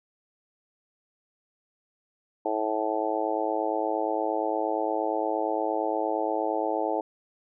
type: harmonic tone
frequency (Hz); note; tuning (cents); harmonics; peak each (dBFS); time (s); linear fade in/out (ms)
108.6; A2; -22; 3 / 4 / 5 / 6 / 7 / 8; -32 / -32 / -32 / -32 / -32 / -32; 2.45-7.01; 5
effects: none